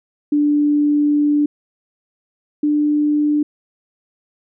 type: tone pair in turn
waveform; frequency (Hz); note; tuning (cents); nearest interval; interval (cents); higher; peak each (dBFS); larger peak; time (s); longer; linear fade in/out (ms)
sine; 293.9 / 297; D4 / D4; +1 / +20; unison; 19; second; -12 / -13; first; 0.32-1.46 / 2.63-3.43; first; 5
effects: none